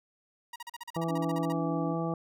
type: tone bursts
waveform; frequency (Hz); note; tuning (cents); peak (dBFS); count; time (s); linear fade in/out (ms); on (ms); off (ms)
sawtooth; 950; A#5; +33; -35; 15; 0.53-1.525; 5; 29; 40
type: harmonic tone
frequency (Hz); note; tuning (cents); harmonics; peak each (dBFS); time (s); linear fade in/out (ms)
165.7; E3; +9; 1 / 2 / 3 / 4 / 5 / 7; -32 / -35 / -37 / -38 / -39 / -40; 0.96-2.14; 2
type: tone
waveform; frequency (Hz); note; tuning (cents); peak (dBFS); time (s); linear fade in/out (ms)
sine; 287.4; D4; -37; -33; 1.07-1.96; 50
effects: none